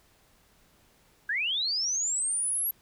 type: linear sweep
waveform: sine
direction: up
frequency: 1562 to 11680 Hz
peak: -26 dBFS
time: 1.29-2.71 s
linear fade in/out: 5 ms
effects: pink hiss -63 dBFS RMS until 2.81 s